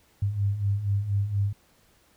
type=beating tone pair; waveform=sine; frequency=97.5 / 101.7 Hz; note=G2 / G#2; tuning=-9 / -36 cents; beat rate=4.2 Hz; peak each=-30 / -24 dBFS; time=0.22-1.53 s; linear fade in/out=5 ms; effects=pink hiss -62 dBFS RMS until 2.16 s